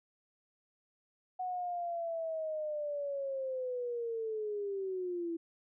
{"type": "linear sweep", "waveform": "sine", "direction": "down", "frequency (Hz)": [740, 329.6], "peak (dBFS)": -34, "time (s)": [1.39, 5.37], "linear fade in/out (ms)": 10, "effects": []}